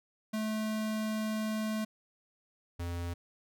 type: tone pair in turn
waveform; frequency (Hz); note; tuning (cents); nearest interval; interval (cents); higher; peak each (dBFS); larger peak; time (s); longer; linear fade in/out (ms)
square; 216.8 / 86.29; A3 / F2; -25 / -20; octave + major third; 1595; first; -32 / -35; first; 0.33-1.85 / 2.79-3.14; first; 10
effects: none